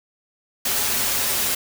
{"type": "noise with comb filter", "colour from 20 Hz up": "white", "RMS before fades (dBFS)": -22, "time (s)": [0.65, 1.55], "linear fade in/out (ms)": 5, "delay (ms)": 6.4, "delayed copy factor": -0.55, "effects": []}